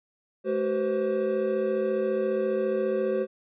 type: tone cluster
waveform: triangle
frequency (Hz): 214.1 / 381 / 491.4 / 526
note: A3 / G4 / B4 / C5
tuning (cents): -47 / -49 / -9 / +9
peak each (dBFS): -31 / -25 / -32 / -26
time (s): 0.44-3.27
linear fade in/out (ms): 50
effects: resampled to 8000 Hz